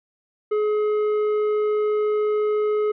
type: tone with tanh clipping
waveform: sine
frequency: 423 Hz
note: G#4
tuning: 32 cents sharp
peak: -20 dBFS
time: 0.51-2.92 s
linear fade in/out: 10 ms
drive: 8 dB
effects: none